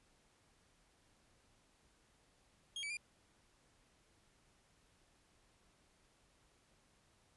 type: tone with pitch steps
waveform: 40% pulse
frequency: 3252 / 2297 / 2404 Hz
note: G#7 / D7 / D7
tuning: -37 / -39 / +40 cents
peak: -40 dBFS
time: 2.76-2.97 s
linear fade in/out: 2 ms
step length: 70 ms
effects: pink hiss -72 dBFS RMS until 7.36 s + resampled to 24000 Hz